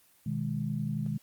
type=chord; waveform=sine; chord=G# minor; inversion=first; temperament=just; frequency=124.59 / 155.74 / 207.7 Hz; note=B2 / D#3 / G#3; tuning=+16 / +2 / 0 cents; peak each=-35 / -33 / -34 dBFS; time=0.26-1.18 s; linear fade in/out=5 ms; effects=white hiss -63 dBFS RMS until 1.22 s + Opus 24 kbps